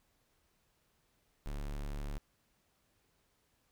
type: tone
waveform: square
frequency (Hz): 36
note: D1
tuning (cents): -34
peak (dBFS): -38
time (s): 1.46-2.18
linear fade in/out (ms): 0
effects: pink hiss -75 dBFS RMS until 3.71 s